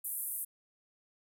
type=band-pass noise; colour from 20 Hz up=white; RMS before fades=-38 dBFS; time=0.04-0.45 s; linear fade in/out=10 ms; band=9400 to 14000 Hz; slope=48 dB/octave; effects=none